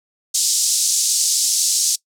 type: band-pass noise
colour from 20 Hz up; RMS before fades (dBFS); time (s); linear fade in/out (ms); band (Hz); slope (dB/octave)
white; -18; 0.34-1.96; 10; 4800 to 8500; 24
effects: noise-tail reverb RT60 0.1 s tail -22 dB re dry